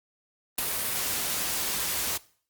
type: noise with ADSR envelope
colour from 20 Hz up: white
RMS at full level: -23 dBFS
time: 0.58-2.18 s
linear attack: 7 ms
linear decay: 8 ms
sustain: -6 dB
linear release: 14 ms
effects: noise-tail reverb RT60 0.5 s tail -21 dB re dry + Opus 32 kbps